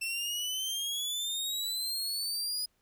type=exponential sweep; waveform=sawtooth; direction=up; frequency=2675 to 4978 Hz; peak=-29 dBFS; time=0.01-2.66 s; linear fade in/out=10 ms; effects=pink hiss -74 dBFS RMS until 2.81 s